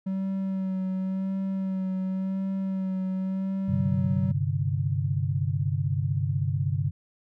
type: tone with vibrato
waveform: triangle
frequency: 190.2 Hz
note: F#3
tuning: 48 cents sharp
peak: -24 dBFS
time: 0.06-4.32 s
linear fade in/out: 10 ms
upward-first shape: sine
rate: 0.92 Hz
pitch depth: 23 cents each way
type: chord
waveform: sine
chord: G suspended fourth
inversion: none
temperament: equal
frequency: 98 / 130.81 / 146.83 Hz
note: G2 / C3 / D3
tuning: 0 / 0 / 0 cents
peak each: -28 dBFS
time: 3.68-6.91 s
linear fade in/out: 10 ms
effects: none